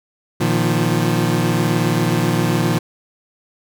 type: chord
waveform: 25% pulse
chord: Bb suspended fourth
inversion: none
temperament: equal with one note detuned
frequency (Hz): 118.92 / 155.56 / 174.61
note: Bb2 / Eb3 / F3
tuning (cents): +35 / 0 / 0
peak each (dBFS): -16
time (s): 0.4-2.79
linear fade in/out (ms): 10
effects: none